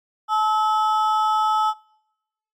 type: ring-modulated tone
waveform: triangle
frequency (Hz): 1079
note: C#6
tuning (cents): -47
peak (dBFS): -12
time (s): 0.28-1.74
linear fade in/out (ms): 50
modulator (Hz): 216
effects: noise-tail reverb RT60 0.9 s tail -25 dB re dry + MP3 96 kbps